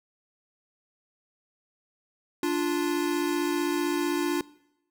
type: tone pair together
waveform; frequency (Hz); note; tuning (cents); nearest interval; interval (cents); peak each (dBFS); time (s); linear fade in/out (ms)
square; 293.6 / 349.2; D4 / F4; 0 / 0; minor third; 300; -28 / -28; 2.43-4.41; 2
effects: noise-tail reverb RT60 0.8 s tail -21 dB re dry